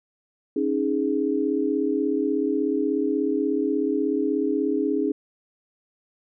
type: chord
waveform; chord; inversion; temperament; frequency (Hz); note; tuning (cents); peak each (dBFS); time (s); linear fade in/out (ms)
sine; C# suspended second; none; equal with one note detuned; 274.6 / 311.1 / 415.3; C#4 / D#4 / G#4; -16 / 0 / 0; -25; 0.56-5.12; 5
effects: none